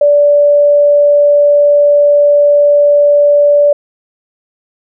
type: tone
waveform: sine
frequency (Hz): 581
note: D5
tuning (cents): -19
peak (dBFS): -4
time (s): 0.01-3.73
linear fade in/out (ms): 5
effects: none